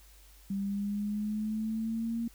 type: exponential sweep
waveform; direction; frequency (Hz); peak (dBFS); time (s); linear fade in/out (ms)
sine; up; 196 to 233.1; -30; 0.5-2.28; 5
effects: added 50 Hz sine -55 dBFS peak until 2.34 s + white hiss -60 dBFS RMS until 2.34 s